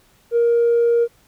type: tone with tanh clipping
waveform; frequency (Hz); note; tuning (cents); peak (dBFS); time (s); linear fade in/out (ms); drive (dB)
triangle; 469.7; A#4; +13; -13; 0.31-1.08; 50; 5
effects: pink hiss -56 dBFS RMS until 1.27 s